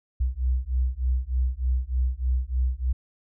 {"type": "beating tone pair", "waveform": "sine", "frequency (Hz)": [61.6, 64.9], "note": ["B1", "C2"], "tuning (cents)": [-4, -13], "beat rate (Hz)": 3.3, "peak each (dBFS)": -25, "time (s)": [0.2, 2.93], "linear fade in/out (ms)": 10, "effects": []}